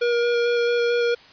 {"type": "tone with vibrato", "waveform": "square", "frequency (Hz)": 476, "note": "A#4", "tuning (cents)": 36, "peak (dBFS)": -19, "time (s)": [0.01, 1.15], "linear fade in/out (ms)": 10, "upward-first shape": "square", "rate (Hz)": 4.5, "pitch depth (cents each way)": 8, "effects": ["white hiss -48 dBFS RMS until 1.32 s", "resampled to 11025 Hz"]}